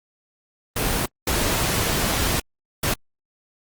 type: noise bursts at uneven times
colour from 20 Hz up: pink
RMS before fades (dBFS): -22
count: 3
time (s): 0.76-1.06 / 1.27-2.4 / 2.83-2.94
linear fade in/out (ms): 5
effects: Opus 24 kbps